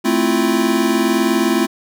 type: chord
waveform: square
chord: F major seventh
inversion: first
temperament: equal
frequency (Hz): 220 / 261.6 / 329.6 / 349.2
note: A3 / C4 / E4 / F4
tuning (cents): 0 / 0 / 0 / 0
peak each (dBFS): -20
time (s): 0.04-1.67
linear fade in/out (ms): 20
effects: none